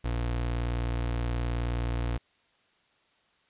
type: tone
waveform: 30% pulse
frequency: 59 Hz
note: A#1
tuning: 22 cents sharp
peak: -25 dBFS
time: 0.04-2.18 s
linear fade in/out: 10 ms
effects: white hiss -67 dBFS RMS until 3.49 s + resampled to 8000 Hz